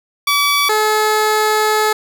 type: tone pair in turn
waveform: 15% pulse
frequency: 1146 / 429.3 Hz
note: D6 / A4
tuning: -43 / -43 cents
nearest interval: octave + perfect fourth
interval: 1700 cents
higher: first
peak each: -6 dBFS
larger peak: neither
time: 0.27-0.69 / 0.69-1.93 s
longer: second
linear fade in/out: 5 ms
effects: none